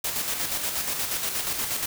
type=noise with tremolo; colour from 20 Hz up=white; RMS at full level=-27 dBFS; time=0.04-1.86 s; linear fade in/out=5 ms; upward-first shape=square; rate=8.4 Hz; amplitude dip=40%; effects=none